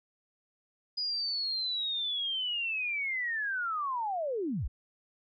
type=linear sweep; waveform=sine; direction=down; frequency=4955 to 31.33 Hz; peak=-30 dBFS; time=0.97-4.68 s; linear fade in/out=10 ms; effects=none